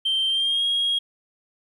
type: tone with pitch glide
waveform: sine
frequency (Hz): 3136 to 3277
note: G7 to G#7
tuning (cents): 0 to -24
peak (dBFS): -18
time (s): 0.05-0.99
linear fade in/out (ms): 10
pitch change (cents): +76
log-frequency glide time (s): 0.29-0.64
effects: tanh soft clip ceiling -17 dBFS + 10-bit